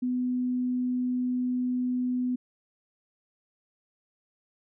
sine tone, 250 Hz, B3, 21 cents sharp, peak -25 dBFS, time 0.02-2.36 s, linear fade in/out 10 ms, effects none

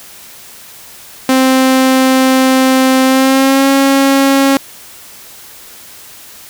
sawtooth tone with pitch glide, 261.6 to 273.2 Hz, C4 to C#4, 0 to -25 cents, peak -3 dBFS, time 1.29-4.57 s, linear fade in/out 2 ms, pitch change +75 cents, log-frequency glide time 3.04-3.69 s, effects white hiss -35 dBFS RMS until 6.49 s

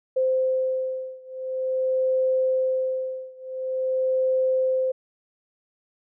sine beating tone pair, 519 / 519.47 Hz, C5 / C5, -14 / -13 cents, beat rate 0.47 Hz, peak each -24 / -25 dBFS, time 0.16-4.92 s, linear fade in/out 10 ms, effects none

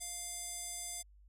square tone with band-pass filter, 698.5 Hz, F5, in tune, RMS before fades -43 dBFS, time 0-1.03 s, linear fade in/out 20 ms, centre 8500 Hz, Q 3.3, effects added 50 Hz sine -58 dBFS peak until 1.28 s

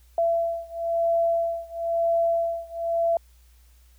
sine beating tone pair, 672 / 673 Hz, E5 / E5, +33 / +36 cents, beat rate 1 Hz, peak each -24 / -25 dBFS, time 0.18-3.17 s, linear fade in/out 2 ms, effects added 60 Hz sine -52 dBFS peak until 3.98 s + white hiss -63 dBFS RMS until 3.98 s

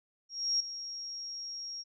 sine tone with ADSR envelope, 5588 Hz, F8, in tune, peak -25 dBFS, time 0.29-1.84 s, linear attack 310 ms, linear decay 7 ms, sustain -13 dB, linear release 35 ms, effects none

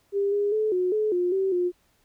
sine tone with pitch steps, 399.8 / 408.3 / 431.7 / 363.9 / 428.5 / 355.9 / 384.4 / 356.1 Hz, G4 / G#4 / A4 / F#4 / A4 / F4 / G4 / F4, +34 / -29 / -33 / -29 / -46 / +33 / -34 / +34 cents, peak -21 dBFS, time 0.12-1.72 s, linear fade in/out 50 ms, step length 200 ms, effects pink hiss -66 dBFS RMS until 2.04 s

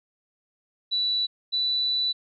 sine tone pair in turn, 3951 / 3969 Hz, B7 / B7, 0 / +8 cents, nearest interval unison, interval 8 cents, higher second, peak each -22 dBFS, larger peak neither, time 0.91-1.27 / 1.52-2.13 s, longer second, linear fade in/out 20 ms, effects none

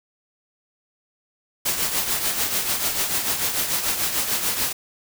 white noise with tremolo, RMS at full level -21 dBFS, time 1.65-4.73 s, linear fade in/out 10 ms, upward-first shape triangle, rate 6.8 Hz, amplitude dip 60%, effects none

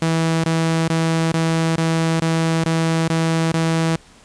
sawtooth tone bursts, 163.2 Hz, E3, 17 cents flat, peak -12 dBFS, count 9, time 0.02-3.96 s, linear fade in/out 2 ms, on 420 ms, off 20 ms, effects pink hiss -48 dBFS RMS until 4.24 s + resampled to 22050 Hz

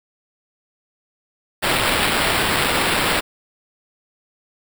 white noise with sample-and-hold, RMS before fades -19 dBFS, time 1.62-3.21 s, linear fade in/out 20 ms, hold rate 6300 Hz, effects none

